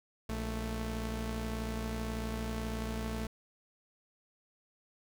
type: tone pair together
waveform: sawtooth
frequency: 58.26 / 220.6 Hz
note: A#1 / A3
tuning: 0 / +5 cents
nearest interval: octave + major seventh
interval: 2305 cents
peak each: -33 / -34 dBFS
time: 0.29-3.27 s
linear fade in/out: 5 ms
effects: none